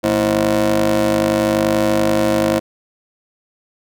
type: ring-modulated tone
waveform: 25% pulse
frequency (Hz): 100.8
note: G2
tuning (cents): +49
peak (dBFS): -7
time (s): 0.03-2.6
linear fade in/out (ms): 20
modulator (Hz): 429
effects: none